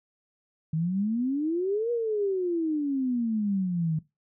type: exponential two-way sweep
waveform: sine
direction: up then down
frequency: 153.5 to 482 to 153.5 Hz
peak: -24 dBFS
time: 0.73-3.99 s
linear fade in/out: 5 ms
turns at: 1.91 s
effects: noise-tail reverb RT60 0.2 s tail -18 dB re dry